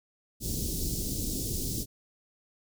pink band-stop noise, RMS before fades -32 dBFS, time 0.4-1.86 s, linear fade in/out 50 ms, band 370 to 4800 Hz, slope 24 dB/octave, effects none

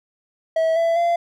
triangle tone with pitch steps, 648 / 666.6 / 685.7 Hz, E5 / E5 / F5, -30 / +19 / -32 cents, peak -14 dBFS, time 0.56-1.16 s, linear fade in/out 5 ms, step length 200 ms, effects none

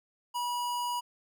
square tone, 970 Hz, B5, 31 cents flat, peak -31 dBFS, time 0.34-1.01 s, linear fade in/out 20 ms, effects none

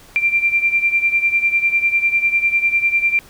sine beating tone pair, 2363 / 2373 Hz, D7 / D7, +10 / +17 cents, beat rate 10 Hz, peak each -15 / -19 dBFS, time 0.16-3.19 s, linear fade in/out 0 ms, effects pink hiss -45 dBFS RMS until 3.29 s

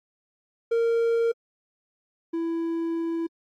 triangle tone pair in turn, 462.4 / 331.8 Hz, A#4 / E4, -14 / +11 cents, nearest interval tritone, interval 575 cents, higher first, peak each -18 / -23 dBFS, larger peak first, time 0.71-1.32 / 2.33-3.27 s, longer second, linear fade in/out 10 ms, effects AAC 48 kbps

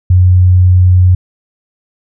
sine tone, 91 Hz, F#2, 28 cents flat, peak -3 dBFS, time 0.1-1.15 s, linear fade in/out 5 ms, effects none

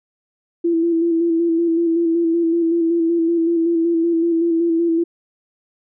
sine tone with vibrato, 334.4 Hz, E4, 25 cents sharp, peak -14 dBFS, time 0.64-5.04 s, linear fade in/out 10 ms, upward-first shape square, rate 5.3 Hz, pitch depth 28 cents each way, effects none

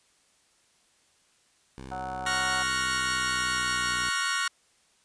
10% pulse tone with pitch glide, 65.41 to 61.38 Hz, C2 to B1, 0 to -10 cents, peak -32 dBFS, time 1.78-4.1 s, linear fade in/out 0 ms, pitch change -110 cents, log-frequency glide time 2.48-3.85 s
harmonic tone, 185 Hz, F#3, in tune, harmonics 3 / 4 / 5 / 6 / 7 / 8, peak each -44 / -34 / -42 / -50 / -45 / -45 dBFS, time 1.91-2.63 s, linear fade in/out 10 ms
sawtooth chord, Gb major seventh, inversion second, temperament equal, 1108.7 / 1396.9 / 1480 / 1864.7 Hz, Db6 / F6 / Gb6 / Bb6, 0 / 0 / 0 / 0 cents, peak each -28 dBFS, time 2.26-4.48 s, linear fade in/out 5 ms
effects white hiss -65 dBFS RMS until 5.04 s + resampled to 22050 Hz

